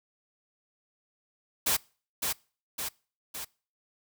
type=noise with echo; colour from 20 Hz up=white; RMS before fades=-26 dBFS; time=1.66-1.77 s; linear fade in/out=10 ms; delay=560 ms; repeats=3; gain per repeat=-4 dB; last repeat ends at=3.45 s; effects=noise-tail reverb RT60 0.4 s tail -25 dB re dry